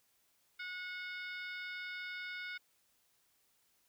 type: harmonic tone with a mistuned harmonic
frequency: 729 Hz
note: F#5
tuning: 26 cents flat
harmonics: 2 / 3 / 4 / 5 / 6 / 7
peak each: -44 / -45 / -56 / -51 / -59 / -57 dBFS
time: 0.59-2.58 s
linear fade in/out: 10 ms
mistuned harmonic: 6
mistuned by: +51 cents
effects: white hiss -74 dBFS RMS until 3.88 s